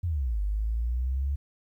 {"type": "exponential two-way sweep", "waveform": "sine", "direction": "down then up", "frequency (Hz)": [92.5, 49.2, 71.4], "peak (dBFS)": -25, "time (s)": [0.03, 1.36], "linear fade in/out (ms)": 10, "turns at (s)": 0.41, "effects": ["11-bit"]}